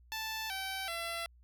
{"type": "tone with pitch steps", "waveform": "10% pulse", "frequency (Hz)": [880, 770.5, 674.7], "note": ["A5", "G5", "E5"], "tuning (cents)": [0, -30, 40], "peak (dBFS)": -28, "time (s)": [0.12, 1.26], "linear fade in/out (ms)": 0, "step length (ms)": 380, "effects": ["added 60 Hz sine -58 dBFS peak until 1.43 s"]}